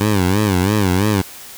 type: tone with vibrato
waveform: 15% pulse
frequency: 98.1 Hz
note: G2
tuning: 2 cents sharp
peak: -7 dBFS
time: 0-1.22 s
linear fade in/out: 10 ms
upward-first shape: sine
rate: 3 Hz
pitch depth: 160 cents each way
effects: white hiss -36 dBFS RMS until 1.57 s